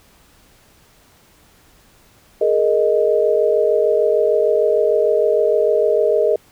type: chord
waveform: sine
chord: Ab suspended second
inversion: none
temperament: equal with one note detuned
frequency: 419.6 / 466.2 / 622.3 Hz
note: Ab4 / Bb4 / Eb5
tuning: +18 / 0 / 0 cents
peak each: -17 dBFS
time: 2.41-6.36 s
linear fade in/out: 5 ms
effects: pink hiss -52 dBFS RMS until 6.51 s